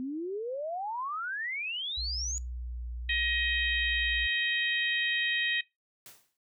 sine exponential sweep, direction up, 248.9 to 6930 Hz, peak -32 dBFS, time 0-2.38 s, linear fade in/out 0 ms
sine tone with vibrato, 60.7 Hz, B1, 29 cents flat, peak -35 dBFS, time 1.97-4.27 s, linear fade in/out 10 ms, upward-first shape triangle, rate 0.8 Hz, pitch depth 35 cents each way
harmonic tone, 630 Hz, D#5, 21 cents sharp, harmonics 3 / 4 / 5 / 6, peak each -30 / -32 / -34 / -36 dBFS, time 3.09-5.61 s, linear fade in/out 5 ms
white noise with exponential decay, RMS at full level -46 dBFS, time 6.06-6.37 s, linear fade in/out 1 ms, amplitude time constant 66 ms
effects noise-tail reverb RT60 0.2 s tail -21 dB re dry

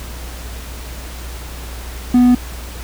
triangle tone, 246.9 Hz, B3, in tune, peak -5 dBFS, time 2.14-2.35 s, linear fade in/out 5 ms, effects added 60 Hz sine -28 dBFS peak until 2.83 s + pink hiss -34 dBFS RMS until 2.83 s

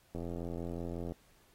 click train, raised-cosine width 2 ms, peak -27 dBFS, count 84, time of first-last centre 0.15-1.121 s, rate 85.5 Hz, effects pink hiss -67 dBFS RMS until 1.54 s + AAC 48 kbps

